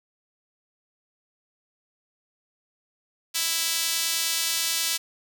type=tone with high-pass filter; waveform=sawtooth; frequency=329.6 Hz; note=E4; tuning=in tune; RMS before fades=-26 dBFS; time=3.34-4.98 s; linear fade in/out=20 ms; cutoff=3900 Hz; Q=0.84; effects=none